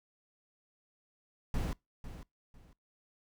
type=noise with echo; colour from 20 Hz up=brown; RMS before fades=-33 dBFS; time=1.54-1.73 s; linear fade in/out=2 ms; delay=500 ms; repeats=2; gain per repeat=-12 dB; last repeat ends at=2.73 s; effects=noise-tail reverb RT60 0.2 s tail -24 dB re dry